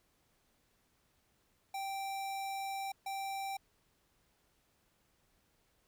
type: tone bursts at uneven times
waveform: square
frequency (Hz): 782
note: G5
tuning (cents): -4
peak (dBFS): -38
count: 2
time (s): 1.74-2.92 / 3.06-3.57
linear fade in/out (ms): 5
effects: pink hiss -74 dBFS RMS until 5.87 s